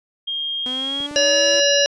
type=tone with pitch glide; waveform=sine; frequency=3226 to 3280 Hz; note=G7 to G#7; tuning=+49 to -22 cents; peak=-22 dBFS; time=0.27-1.07 s; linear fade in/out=10 ms; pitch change=+29 cents; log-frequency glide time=0.56-0.94 s
type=linear sweep; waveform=sawtooth; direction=up; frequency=250.1 to 337.9 Hz; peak=-26 dBFS; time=0.66-1.6 s; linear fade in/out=0 ms
type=clicks; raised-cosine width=2 ms; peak=-25 / -25 / -34 / -32 dBFS; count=4; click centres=1.004 / 1.112 / 1.475 / 1.544 s
type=harmonic tone; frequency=569 Hz; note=C#5; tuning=45 cents sharp; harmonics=1 / 3 / 5 / 7 / 9 / 10; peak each=-17 / -23 / -20 / -23 / -24 / -22 dBFS; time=1.16-1.86 s; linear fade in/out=0 ms
effects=resampled to 22050 Hz